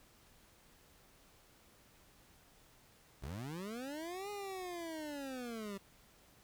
25% pulse linear two-way sweep, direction up then down, 56.8 to 415.3 to 192.6 Hz, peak -38 dBFS, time 3.22-5.78 s, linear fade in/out 10 ms, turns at 4.3 s, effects pink hiss -65 dBFS RMS until 6.43 s

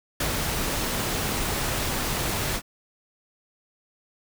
pink noise with ADSR envelope, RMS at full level -24 dBFS, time 0.2-2.62 s, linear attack 6 ms, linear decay 57 ms, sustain -3 dB, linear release 65 ms, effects none

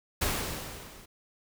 pink noise with level ramp, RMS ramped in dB -27 to -52 dBFS, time 0.21-1.06 s, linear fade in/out 10 ms, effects none

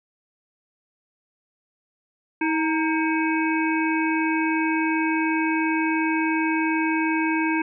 harmonic tone with a mistuned harmonic, 319.8 Hz, D#4, 48 cents sharp, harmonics 1 / 3 / 5 / 7 / 8, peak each -22 / -27 / -29 / -30 / -31 dBFS, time 2.41-7.62 s, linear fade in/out 5 ms, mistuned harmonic 3, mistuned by -61 cents, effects none

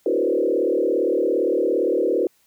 sine tone with frequency modulation, 423.9 Hz, G#4, 35 cents sharp, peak -17 dBFS, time 0.06-2.27 s, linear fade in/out 2 ms, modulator 37.5 Hz, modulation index 2.8, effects white hiss -62 dBFS RMS until 2.46 s

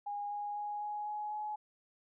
sine tone with pitch steps, 819 / 824.2 / 829.5 / 834.8 / 840.1 / 845.4 Hz, G#5 / G#5 / G#5 / G#5 / G#5 / G#5, -24 / -13 / -2 / +9 / +20 / +31 cents, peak -36 dBFS, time 0.06-1.56 s, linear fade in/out 10 ms, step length 250 ms, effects none

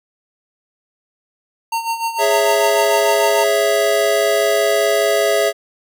square tone with tremolo, 915 Hz, A#5, 32 cents flat, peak -17 dBFS, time 1.72-3.44 s, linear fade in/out 5 ms, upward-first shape sine, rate 6.7 Hz, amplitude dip 70%
square chord, C# minor, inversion second, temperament equal, 415.3 / 554.4 / 659.3 Hz, G#4 / C#5 / E5, 0 / 0 / 0 cents, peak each -19 / -20 / -17 dBFS, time 2.18-5.53 s, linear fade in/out 50 ms
effects none

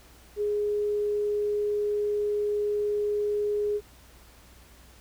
sine tone, 415.3 Hz, G#4, in tune, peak -24 dBFS, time 0.36-3.81 s, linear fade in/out 50 ms, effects added 60 Hz sine -54 dBFS peak until 5 s + pink hiss -55 dBFS RMS until 5 s

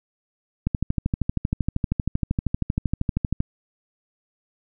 click train, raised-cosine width 5 ms, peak -9 dBFS, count 36, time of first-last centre 0.67-3.404 s, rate 12.8 Hz, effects none

